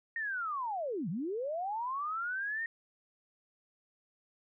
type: linear two-way sweep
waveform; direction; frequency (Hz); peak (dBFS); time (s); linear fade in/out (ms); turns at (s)
sine; down then up; 1864.7 to 146.83 to 1864.7; -33; 0.16-2.66; 2; 1.09
effects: none